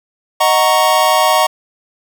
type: chord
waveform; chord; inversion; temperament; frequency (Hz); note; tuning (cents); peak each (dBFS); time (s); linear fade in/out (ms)
square; D# minor seventh; none; equal; 622.3 / 740 / 932.3 / 1108.7; D#5 / F#5 / A#5 / C#6; 0 / 0 / 0 / 0; -16; 0.4-1.47; 10
effects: none